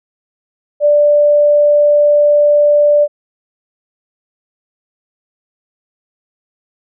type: tone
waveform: sine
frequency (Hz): 588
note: D5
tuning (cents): +2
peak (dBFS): -6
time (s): 0.8-3.08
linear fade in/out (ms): 50
effects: none